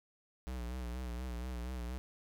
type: tone with vibrato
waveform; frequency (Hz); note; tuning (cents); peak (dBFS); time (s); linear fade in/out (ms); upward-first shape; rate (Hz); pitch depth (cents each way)
square; 61.4; B1; -9; -39; 0.47-1.98; 0; sine; 4.2; 74
effects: none